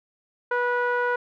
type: tone with low-pass filter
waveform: sawtooth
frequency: 488.4 Hz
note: B4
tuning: 19 cents flat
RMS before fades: -24 dBFS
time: 0.51-1.16 s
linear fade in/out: 5 ms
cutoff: 1400 Hz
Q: 3.3
effects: none